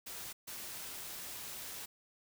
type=noise bursts at uneven times; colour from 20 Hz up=white; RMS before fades=-45 dBFS; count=2; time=0.06-0.33 / 0.47-1.86 s; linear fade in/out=10 ms; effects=none